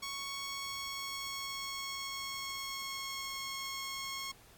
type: tone with pitch glide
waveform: 10% pulse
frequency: 1108.7 to 1087.8 Hz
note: C#6 to C#6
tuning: 0 to -33 cents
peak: -30 dBFS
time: 0.02-4.32 s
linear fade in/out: 10 ms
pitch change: -33 cents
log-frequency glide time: 0.32-3.4 s
effects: pink hiss -60 dBFS RMS until 4.57 s + AAC 64 kbps